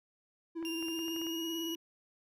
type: tone with vibrato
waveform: triangle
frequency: 329.6 Hz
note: E4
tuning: in tune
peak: -34 dBFS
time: 0.55-1.76 s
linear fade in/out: 20 ms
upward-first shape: triangle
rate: 18 Hz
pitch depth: 46 cents each way
type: clicks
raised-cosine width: 0.5 ms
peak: -35 dBFS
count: 8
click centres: 0.627 / 0.826 / 0.884 / 0.991 / 1.082 / 1.163 / 1.216 / 1.268 s
type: tone with pitch glide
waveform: 35% pulse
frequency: 2794 to 2908 Hz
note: F7 to F#7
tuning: 0 to -31 cents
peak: -37 dBFS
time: 0.65-1.75 s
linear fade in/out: 0 ms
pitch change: +69 cents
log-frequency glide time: 0.85-1.58 s
effects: none